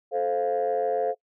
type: chord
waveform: sine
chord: F major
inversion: first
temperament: just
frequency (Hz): 436.5 / 523.8 / 698.5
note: A4 / C5 / F5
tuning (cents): -14 / +2 / 0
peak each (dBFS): -26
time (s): 0.11-1.15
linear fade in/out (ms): 50
effects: noise-tail reverb RT60 0.1 s tail -23 dB re dry + tanh soft clip ceiling -17 dBFS